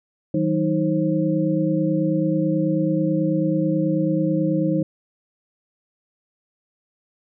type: tone cluster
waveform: sine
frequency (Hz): 159.9 / 189.1 / 313.4 / 532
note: D#3 / F#3 / D#4 / C5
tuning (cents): +48 / +38 / +13 / +29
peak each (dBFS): -23 / -25 / -21 / -26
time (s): 0.34-4.83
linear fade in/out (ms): 5
effects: none